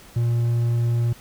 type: tone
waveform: triangle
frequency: 118.1 Hz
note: A#2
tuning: 23 cents sharp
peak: -16 dBFS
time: 0.16-1.13 s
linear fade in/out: 5 ms
effects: pink hiss -47 dBFS RMS until 1.2 s